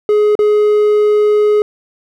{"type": "tone with dropouts", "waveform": "triangle", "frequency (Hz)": 420, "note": "G#4", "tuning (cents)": 19, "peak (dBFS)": -6, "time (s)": [0.09, 1.62], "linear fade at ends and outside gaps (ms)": 1, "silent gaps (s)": [0.353, 0.391], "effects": []}